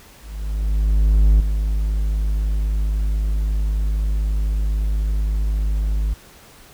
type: tone with ADSR envelope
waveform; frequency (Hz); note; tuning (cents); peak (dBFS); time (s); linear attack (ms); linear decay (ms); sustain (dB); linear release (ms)
triangle; 51.91; G#1; 0; -7; 0.2-6.14; 1200; 7; -8; 8
effects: pink hiss -46 dBFS RMS until 6.73 s